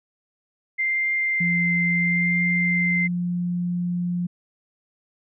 sine tone with vibrato, 2090 Hz, C7, 2 cents flat, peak -20 dBFS, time 0.78-3.08 s, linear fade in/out 20 ms, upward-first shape triangle, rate 0.79 Hz, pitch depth 8 cents each way
sine tone with pitch glide, 173.6 to 176.23 Hz, F3 to F3, -10 to +16 cents, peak -22 dBFS, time 1.4-4.27 s, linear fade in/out 10 ms, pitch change +26 cents, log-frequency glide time 1.97-2.48 s
effects none

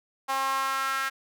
sawtooth tone with high-pass filter sweep, 268.7 Hz, C4, 46 cents sharp, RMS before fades -28 dBFS, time 0.28-1.1 s, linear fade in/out 20 ms, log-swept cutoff 920 to 1500 Hz, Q 4.3, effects none

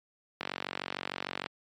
click train, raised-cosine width 0.3 ms, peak -16 dBFS, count 50, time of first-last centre 0.41-1.462 s, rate 46.6 Hz, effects high-pass 150 Hz 12 dB/octave + MP3 64 kbps

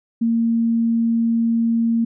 sine tone, 230 Hz, A#3, 23 cents flat, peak -15 dBFS, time 0.21-2.05 s, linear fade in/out 10 ms, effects none

